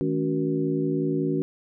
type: tone cluster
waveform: sine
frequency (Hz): 158.8 / 215.2 / 280.5 / 371.5 / 475.6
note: D#3 / A3 / C#4 / F#4 / A#4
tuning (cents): +36 / -38 / +21 / +7 / +35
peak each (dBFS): -28 / -35 / -26 / -27 / -35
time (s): 0.01-1.42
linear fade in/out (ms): 0
effects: none